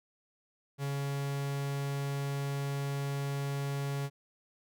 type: tone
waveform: 45% pulse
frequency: 140 Hz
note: C#3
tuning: 18 cents sharp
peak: -32 dBFS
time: 0.78-4.1 s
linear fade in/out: 50 ms
effects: none